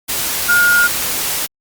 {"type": "tone in noise", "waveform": "sine", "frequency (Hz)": 1426, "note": "F6", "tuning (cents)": 36, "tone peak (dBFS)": -9, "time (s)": [0.48, 0.88], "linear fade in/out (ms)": 20, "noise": "white", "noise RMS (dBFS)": -19, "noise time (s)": [0.08, 1.47], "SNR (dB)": 7, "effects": ["Opus 48 kbps"]}